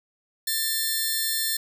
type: tone pair together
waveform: 10% pulse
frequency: 1781 / 4236 Hz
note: A6 / C8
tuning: +21 / +21 cents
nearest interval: octave + minor third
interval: 1500 cents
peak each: -19 dBFS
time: 0.47-1.57 s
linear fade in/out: 5 ms
effects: none